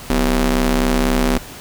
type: ring-modulated tone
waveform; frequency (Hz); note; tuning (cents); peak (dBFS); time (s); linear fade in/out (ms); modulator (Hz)
sawtooth; 144.1; D3; -33; -7; 0.1-1.38; 2; 104
effects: pink hiss -35 dBFS RMS until 1.6 s